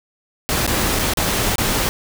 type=noise with dropouts; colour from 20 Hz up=pink; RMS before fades=-19 dBFS; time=0.49-1.89 s; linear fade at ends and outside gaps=0 ms; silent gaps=0.665-0.676 / 0.99-0.994 / 1.136-1.172 / 1.557-1.582 s; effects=none